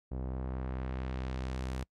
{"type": "tone with low-pass filter sweep", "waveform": "sawtooth", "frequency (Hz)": 64.4, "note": "C2", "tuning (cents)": -27, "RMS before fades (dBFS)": -37, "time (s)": [0.11, 1.84], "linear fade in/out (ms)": 10, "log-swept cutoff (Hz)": [610, 11000], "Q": 0.74, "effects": ["noise-tail reverb RT60 0.1 s tail -25 dB re dry"]}